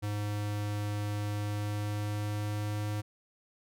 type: tone with pitch glide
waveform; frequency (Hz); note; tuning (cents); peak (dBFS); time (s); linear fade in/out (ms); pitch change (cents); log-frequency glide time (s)
square; 103.83 to 104.85; G#2 to G#2; 0 to +17; -32; 0.02-3.02; 20; +17; 1.43-2.9
effects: none